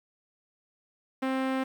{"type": "tone with low-pass filter", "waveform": "sawtooth", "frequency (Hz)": 263.5, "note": "C4", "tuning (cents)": 12, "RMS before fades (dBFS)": -29, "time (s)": [1.22, 1.64], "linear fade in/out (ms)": 10, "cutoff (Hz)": 2400, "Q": 0.92, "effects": ["9-bit"]}